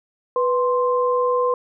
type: tone pair together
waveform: sine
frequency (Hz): 493.9 / 1046.5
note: B4 / C6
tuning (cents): 0 / 0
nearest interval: octave + minor second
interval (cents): 1300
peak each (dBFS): -18 / -21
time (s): 0.36-1.54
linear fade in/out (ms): 2
effects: none